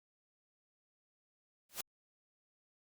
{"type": "noise with exponential growth", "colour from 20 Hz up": "white", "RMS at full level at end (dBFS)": -34, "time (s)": [1.69, 1.81], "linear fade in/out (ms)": 5, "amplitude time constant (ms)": 26, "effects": ["Opus 48 kbps"]}